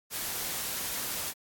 white noise, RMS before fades -34 dBFS, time 0.1-1.34 s, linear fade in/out 50 ms, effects AAC 64 kbps

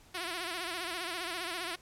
5% pulse tone with vibrato, 349.2 Hz, F4, in tune, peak -24 dBFS, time 0.14-1.76 s, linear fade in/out 10 ms, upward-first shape sine, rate 15 Hz, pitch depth 110 cents each way, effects pink hiss -60 dBFS RMS until 1.81 s + low-pass 12000 Hz 12 dB/octave

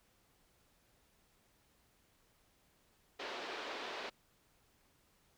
pink band-pass noise, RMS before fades -44 dBFS, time 3.19-4.1 s, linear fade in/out 10 ms, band 340 to 4400 Hz, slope 24 dB/octave, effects pink hiss -72 dBFS RMS until 5.37 s

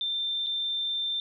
sine tone with dropouts, 3576 Hz, A7, 27 cents sharp, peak -27 dBFS, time 0.01-1.2 s, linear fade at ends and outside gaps 1 ms, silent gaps 0.463-0.468 s, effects none

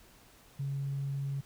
sine tone, 138.59 Hz, C#3, in tune, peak -31 dBFS, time 0.59-1.41 s, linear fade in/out 10 ms, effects tanh soft clip ceiling -27 dBFS + pink hiss -59 dBFS RMS until 1.45 s

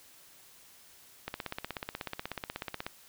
click train, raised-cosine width 0.3 ms, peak -19 dBFS, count 27, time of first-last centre 1.28-2.865 s, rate 16.4 Hz, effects white hiss -57 dBFS RMS until 3.08 s

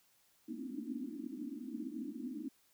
pink band-pass noise, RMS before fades -43 dBFS, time 0.48-2.49 s, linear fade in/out 10 ms, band 220 to 320 Hz, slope 96 dB/octave, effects white hiss -71 dBFS RMS until 2.73 s

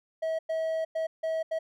triangle tone bursts at uneven times, 644 Hz, E5, 41 cents flat, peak -25 dBFS, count 5, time 0.22-0.39 / 0.49-0.85 / 0.95-1.07 / 1.23-1.43 / 1.51-1.59 s, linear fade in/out 10 ms, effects none

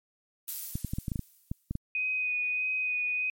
violet noise with exponential decay, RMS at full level -32 dBFS, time 0.48-1.77 s, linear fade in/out 2 ms, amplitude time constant 280 ms
clicks, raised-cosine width 5 ms, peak -19 dBFS, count 11, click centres 0.755 / 0.847 / 0.935 / 0.985 / 1.082 / 1.118 / 1.158 / 1.193 / 1.515 / 1.71 / 1.754 s
sine tone with vibrato, 2495 Hz, D#7, 4 cents sharp, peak -27 dBFS, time 1.95-3.3 s, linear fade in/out 2 ms, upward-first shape sine, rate 1.6 Hz, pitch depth 16 cents each way
effects MP3 64 kbps

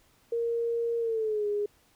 sine tone with pitch glide, 466.2 to 412.9 Hz, A#4 to G#4, 0 to -10 cents, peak -26 dBFS, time 0.32-1.66 s, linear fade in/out 5 ms, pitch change -210 cents, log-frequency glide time 0.99-1.47 s, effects pink hiss -64 dBFS RMS until 1.95 s

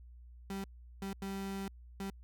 35% pulse tone bursts at uneven times, 195.2 Hz, G3, 7 cents flat, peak -36 dBFS, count 4, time 0.5-0.64 / 1.02-1.13 / 1.22-1.68 / 2-2.1 s, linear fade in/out 2 ms, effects added 60 Hz sine -51 dBFS peak until 2.23 s

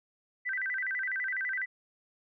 sine tone with vibrato, 1760 Hz, A6, in tune, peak -30 dBFS, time 0.45-1.66 s, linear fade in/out 20 ms, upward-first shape square, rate 12 Hz, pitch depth 210 cents each way, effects none

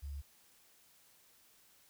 sine tone with sample-and-hold, 71.1 Hz, C#2, 45 cents sharp, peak -40 dBFS, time 0.02-0.22 s, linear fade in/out 20 ms, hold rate 4900 Hz, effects white hiss -66 dBFS RMS until 1.89 s

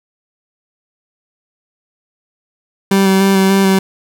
30% pulse tone with vibrato, 193.4 Hz, G3, 23 cents flat, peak -6 dBFS, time 2.91-3.79 s, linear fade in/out 5 ms, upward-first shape square, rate 3.4 Hz, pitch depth 15 cents each way, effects none

